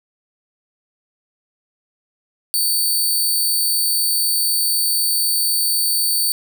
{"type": "tone", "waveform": "10% pulse", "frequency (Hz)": 4544, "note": "C#8", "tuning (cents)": 42, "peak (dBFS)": -9, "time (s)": [2.54, 6.32], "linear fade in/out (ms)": 0, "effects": []}